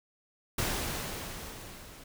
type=noise with level ramp; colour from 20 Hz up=pink; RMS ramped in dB=-30 to -51 dBFS; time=0.58-2.04 s; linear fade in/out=5 ms; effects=none